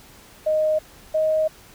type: tone pair in turn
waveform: sine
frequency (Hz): 620 / 626.5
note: D#5 / D#5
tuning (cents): -6 / +12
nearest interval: unison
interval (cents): 18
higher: second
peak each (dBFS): -17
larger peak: neither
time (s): 0.46-0.79 / 1.14-1.48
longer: second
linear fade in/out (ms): 10
effects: pink hiss -48 dBFS RMS until 1.74 s